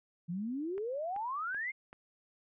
sine exponential sweep, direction up, 163.6 to 2182 Hz, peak -34 dBFS, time 0.28-1.72 s, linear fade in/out 20 ms
click train, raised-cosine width 0.5 ms, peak -35 dBFS, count 4, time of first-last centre 0.78-1.929 s, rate 2.61 Hz
effects none

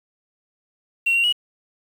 sine tone with pitch steps, 2735 / 2755 / 2913 Hz, F7 / F7 / F#7, -37 / -24 / -28 cents, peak -14 dBFS, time 1.06-1.327 s, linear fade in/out 10 ms, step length 89 ms, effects tanh soft clip ceiling -14 dBFS + 7-bit

